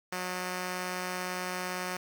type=tone pair together; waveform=5% pulse; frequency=182.09 / 603 Hz; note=F#3 / D5; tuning=-27 / +46 cents; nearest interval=octave + major sixth; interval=2073 cents; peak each=-22 / -33 dBFS; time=0.12-1.97 s; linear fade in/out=5 ms; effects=none